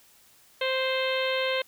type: harmonic tone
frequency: 523.3 Hz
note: C5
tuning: in tune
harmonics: 1 / 2 / 3 / 4 / 5 / 6 / 7 / 8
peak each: -27 / -35 / -35 / -33 / -35 / -34 / -37 / -41 dBFS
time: 0.61-1.62 s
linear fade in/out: 5 ms
effects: white hiss -58 dBFS RMS until 1.67 s